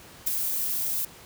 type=noise with ADSR envelope; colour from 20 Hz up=violet; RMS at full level=-23 dBFS; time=0.26-1.05 s; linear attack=13 ms; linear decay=16 ms; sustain=-5 dB; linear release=4 ms; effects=pink hiss -48 dBFS RMS until 1.25 s + high-pass 60 Hz 12 dB/octave